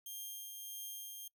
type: tone with tremolo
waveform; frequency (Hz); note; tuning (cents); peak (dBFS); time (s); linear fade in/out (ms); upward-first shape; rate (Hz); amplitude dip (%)
5% pulse; 3200; G7; +35; -34; 0.06-1.28; 5; triangle; 1.6; 35
effects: noise-tail reverb RT60 0.1 s tail -24 dB re dry